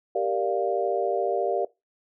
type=chord; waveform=sine; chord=G minor seventh; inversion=none; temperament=equal; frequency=392 / 466.2 / 587.3 / 698.5 Hz; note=G4 / Bb4 / D5 / F5; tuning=0 / 0 / 0 / 0 cents; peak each=-28 dBFS; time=0.15-1.65 s; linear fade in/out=5 ms; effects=noise-tail reverb RT60 0.2 s tail -20 dB re dry